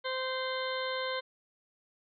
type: harmonic tone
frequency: 519 Hz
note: C5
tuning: 14 cents flat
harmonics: 1 / 2 / 3 / 4 / 6 / 7 / 8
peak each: -35 / -38 / -40 / -41 / -43 / -43 / -44 dBFS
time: 0.04-1.21 s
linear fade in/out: 20 ms
effects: none